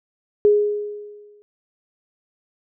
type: tone with exponential decay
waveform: sine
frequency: 415.3 Hz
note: G#4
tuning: in tune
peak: -9 dBFS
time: 0.45-1.42 s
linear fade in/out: 0 ms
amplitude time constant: 210 ms
effects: none